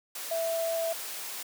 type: tone in noise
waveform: sine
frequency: 661 Hz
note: E5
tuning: 5 cents sharp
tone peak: -27 dBFS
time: 0.31-0.93 s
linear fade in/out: 5 ms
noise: white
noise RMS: -38 dBFS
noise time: 0.15-1.43 s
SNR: +8 dB
effects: high-pass 400 Hz 12 dB/octave